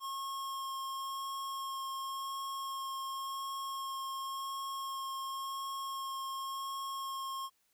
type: tone with vibrato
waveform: square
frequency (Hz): 1081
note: C#6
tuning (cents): -44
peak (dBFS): -38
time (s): 0-7.5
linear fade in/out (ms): 50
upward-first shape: sine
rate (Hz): 0.92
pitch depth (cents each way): 9
effects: white hiss -75 dBFS RMS until 7.73 s